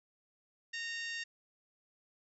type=harmonic tone; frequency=923 Hz; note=A#5; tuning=17 cents flat; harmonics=2 / 3 / 4 / 5 / 6 / 7 / 8; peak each=-40 / -44 / -48 / -49 / -49 / -54 / -56 dBFS; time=0.73-1.24 s; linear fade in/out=10 ms; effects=none